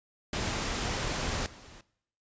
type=noise with level steps; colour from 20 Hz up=pink; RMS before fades=-32 / -51 dBFS; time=0.33-1.81 s; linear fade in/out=2 ms; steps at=1.46 s; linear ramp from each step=2 ms; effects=noise-tail reverb RT60 0.7 s tail -19 dB re dry + resampled to 16000 Hz